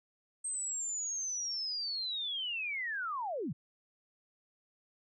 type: linear sweep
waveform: sine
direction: down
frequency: 8372 to 110.4 Hz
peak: -34 dBFS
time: 0.44-3.53 s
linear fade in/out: 10 ms
effects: none